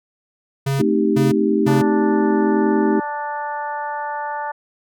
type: tone bursts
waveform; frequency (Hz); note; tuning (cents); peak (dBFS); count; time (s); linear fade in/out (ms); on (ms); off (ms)
square; 137.1; C#3; -19; -18; 3; 0.66-1.82; 10; 160; 340
type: chord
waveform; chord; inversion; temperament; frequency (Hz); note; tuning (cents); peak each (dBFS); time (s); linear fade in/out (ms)
sine; A half-diminished seventh; none; equal; 220 / 261.6 / 311.1 / 392; A3 / C4 / Eb4 / G4; 0 / 0 / 0 / 0; -19 / -24 / -19 / -19; 0.79-3; 5
type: harmonic tone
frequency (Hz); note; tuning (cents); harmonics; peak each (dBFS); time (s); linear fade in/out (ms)
293.7; D4; 0; 2 / 3 / 4 / 5 / 6; -32 / -24 / -34 / -33 / -35; 1.67-4.52; 10
effects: none